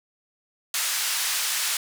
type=band-pass noise; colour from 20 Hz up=white; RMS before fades=-26 dBFS; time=0.74-1.77 s; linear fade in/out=2 ms; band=1200 to 10000 Hz; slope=12 dB/octave; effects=none